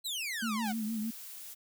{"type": "exponential sweep", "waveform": "sawtooth", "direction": "down", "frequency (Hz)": [4186, 698.5], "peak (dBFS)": -31, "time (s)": [0.04, 0.73], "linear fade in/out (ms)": 20}
{"type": "tone with vibrato", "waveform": "sine", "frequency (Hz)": 220, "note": "A3", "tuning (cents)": 0, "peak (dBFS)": -32, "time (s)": [0.42, 1.11], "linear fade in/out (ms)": 10, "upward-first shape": "sine", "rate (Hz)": 6.4, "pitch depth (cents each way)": 66}
{"type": "noise", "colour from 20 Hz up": "blue", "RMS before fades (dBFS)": -46, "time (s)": [0.64, 1.55], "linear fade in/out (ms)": 20}
{"effects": []}